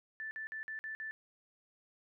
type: tone bursts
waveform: sine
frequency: 1760 Hz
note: A6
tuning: in tune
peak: -39 dBFS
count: 6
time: 0.2-1.11 s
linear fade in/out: 0 ms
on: 110 ms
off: 50 ms
effects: none